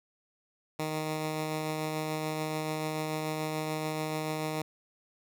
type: tone with tremolo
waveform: 10% pulse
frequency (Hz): 155.56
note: D#3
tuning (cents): 0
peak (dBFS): -22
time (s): 0.79-4.62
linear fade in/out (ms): 5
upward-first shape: triangle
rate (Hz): 6.9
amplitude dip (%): 25
effects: none